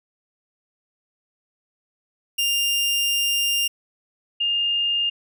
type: tone pair in turn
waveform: sawtooth / sine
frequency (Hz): 2800 / 2819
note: F7 / F7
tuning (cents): +4 / +16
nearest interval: unison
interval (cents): 12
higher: second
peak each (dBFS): -16 / -19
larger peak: first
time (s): 2.38-3.68 / 4.4-5.1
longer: first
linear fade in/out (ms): 10
effects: none